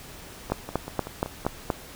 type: two click trains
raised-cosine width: 1 ms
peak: -9 / -20 dBFS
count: 6 / 6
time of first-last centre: 0.52-1.702 / 0.5-1.451 s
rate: 4.23 / 5.26 Hz
effects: pink hiss -44 dBFS RMS until 1.95 s